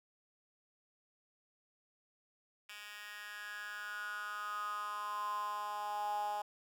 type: tone with high-pass filter sweep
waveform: 10% pulse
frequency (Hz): 207.7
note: G#3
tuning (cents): 0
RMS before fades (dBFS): -41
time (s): 2.69-6.42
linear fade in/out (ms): 5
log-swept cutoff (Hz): 2100 to 770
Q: 8.2
effects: none